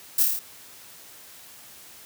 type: noise with echo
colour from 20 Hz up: violet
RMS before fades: -20 dBFS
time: 0.18-0.23 s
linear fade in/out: 5 ms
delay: 27 ms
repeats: 6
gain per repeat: -2 dB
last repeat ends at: 0.392 s
effects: white hiss -47 dBFS RMS until 2.05 s + high-pass 60 Hz 12 dB/octave